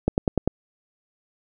click train, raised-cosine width 2 ms, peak -6 dBFS, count 5, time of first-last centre 0.08-0.476 s, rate 10.1 Hz, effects none

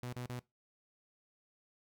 sawtooth tone bursts, 123.47 Hz, B2, in tune, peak -36 dBFS, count 3, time 0.03-0.394 s, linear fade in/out 0 ms, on 98 ms, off 35 ms, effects noise-tail reverb RT60 0.2 s tail -21 dB re dry

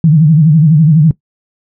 sine tone with vibrato, 155.56 Hz, D#3, in tune, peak -3 dBFS, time 0.04-1.11 s, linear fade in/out 2 ms, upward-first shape sine, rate 12 Hz, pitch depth 130 cents each way, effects noise-tail reverb RT60 0.1 s tail -19 dB re dry

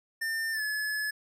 square tone with pitch glide, 1800 to 1711.8 Hz, A6 to A6, +39 to -48 cents, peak -30 dBFS, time 0.21-1.11 s, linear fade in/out 10 ms, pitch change -87 cents, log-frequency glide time 0.52-0.62 s, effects none

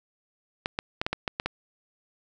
clicks, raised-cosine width 0.3 ms, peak -11 dBFS, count 8, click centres 0.659 / 0.789 / 1.015 / 1.065 / 1.13 / 1.278 / 1.399 / 1.46 s, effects none

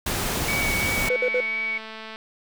pink noise, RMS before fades -26 dBFS, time 0.06-1.09 s, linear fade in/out 5 ms
sine tone with vibrato, 2252 Hz, C#7, 27 cents sharp, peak -24 dBFS, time 0.48-1.78 s, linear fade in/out 5 ms, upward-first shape sine, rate 2.9 Hz, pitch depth 11 cents each way
click train, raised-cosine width 0.3 ms, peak -22 dBFS, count 245, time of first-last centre 1.05-2.159 s, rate 220 Hz
triangle tone bursts, 499.8 Hz, B4, 21 cents sharp, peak -18 dBFS, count 3, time 1.1-1.404 s, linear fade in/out 2 ms, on 62 ms, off 59 ms
effects none

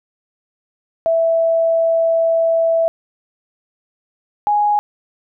sine tone pair in turn, 659.3 / 830.7 Hz, E5 / G#5, 0 / 0 cents, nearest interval major third, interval 400 cents, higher second, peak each -12 dBFS, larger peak neither, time 1.06-2.88 / 4.47-4.79 s, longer first, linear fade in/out 0 ms, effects none

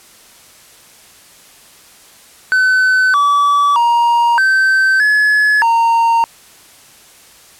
triangle tone with pitch steps, 1515 / 1149 / 942 / 1548 / 1703 / 922 Hz, F#6 / D6 / A#5 / G6 / G#6 / A#5, +40 / -38 / +18 / -22 / +43 / -19 cents, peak -7 dBFS, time 2.52-6.24 s, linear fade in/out 0 ms, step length 620 ms, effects white hiss -43 dBFS RMS until 7.59 s + low-pass 12000 Hz 12 dB/octave

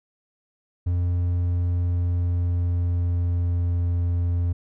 triangle tone with pitch glide, 88.1 to 86.94 Hz, F2 to F2, +16 to -7 cents, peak -18 dBFS, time 0.86-4.53 s, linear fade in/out 10 ms, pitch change -23 cents, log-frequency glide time 1.03-3.94 s, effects none

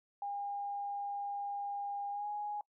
sine tone with pitch glide, 808 to 830.2 Hz, G#5 to G#5, -48 to -1 cents, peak -36 dBFS, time 0.22-2.61 s, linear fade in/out 2 ms, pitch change +47 cents, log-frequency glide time 2.11-2.27 s, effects noise-tail reverb RT60 0.1 s tail -23 dB re dry

